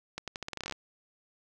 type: accelerating click train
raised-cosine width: 0.2 ms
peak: -19 dBFS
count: 14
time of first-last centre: 0.18-0.723 s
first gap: 97 ms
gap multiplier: 0.84
effects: none